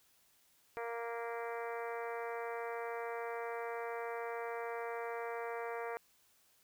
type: harmonic tone with a mistuned harmonic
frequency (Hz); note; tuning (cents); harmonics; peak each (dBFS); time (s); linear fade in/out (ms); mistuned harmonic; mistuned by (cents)
233.1; A#3; 0; 2 / 3 / 4 / 5 / 6 / 7 / 8 / 9 / 10; -41 / -45 / -47 / -49 / -51 / -52 / -53 / -54 / -55; 0.77-5.97; 0; 9; -28
effects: white hiss -70 dBFS RMS until 6.63 s